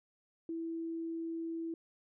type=tone; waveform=sine; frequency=329.6 Hz; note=E4; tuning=in tune; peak=-36 dBFS; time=0.49-1.74 s; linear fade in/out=2 ms; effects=none